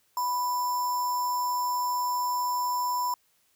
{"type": "tone with sample-and-hold", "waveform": "sine", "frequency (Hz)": 987.8, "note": "B5", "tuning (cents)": 0, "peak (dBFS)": -25, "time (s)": [0.17, 3.14], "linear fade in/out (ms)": 2, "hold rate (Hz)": 6300, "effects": ["white hiss -68 dBFS RMS until 3.55 s"]}